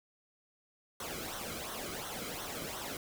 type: noise with flanger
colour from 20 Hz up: pink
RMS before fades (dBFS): -41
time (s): 1-2.97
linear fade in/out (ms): 2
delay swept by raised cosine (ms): 0.41 to 1.14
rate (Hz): 2.8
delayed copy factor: -0.7
effects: none